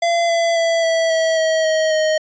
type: tone with pitch steps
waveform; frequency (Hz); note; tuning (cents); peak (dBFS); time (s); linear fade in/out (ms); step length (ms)
square; 682 / 673.4 / 664.9 / 656.5 / 648.2 / 640 / 631.9 / 624; F5 / E5 / E5 / E5 / E5 / D#5 / D#5 / D#5; -41 / +37 / +15 / -7 / -29 / +49 / +27 / +5; -15; 0.02-2.18; 5; 270
effects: resampled to 16000 Hz